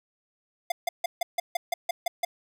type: tone bursts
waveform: square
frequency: 700 Hz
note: F5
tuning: 4 cents sharp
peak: -24 dBFS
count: 10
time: 0.7-2.25 s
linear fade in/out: 5 ms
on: 20 ms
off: 150 ms
effects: none